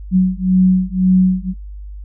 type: beating tone pair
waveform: sine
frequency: 184.5 / 186.4 Hz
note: F#3 / F#3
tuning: -5 / +13 cents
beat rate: 1.9 Hz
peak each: -13 dBFS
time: 0.11-1.54 s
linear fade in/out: 50 ms
effects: noise-tail reverb RT60 0.1 s tail -25 dB re dry + added 50 Hz sine -28 dBFS peak until 2.04 s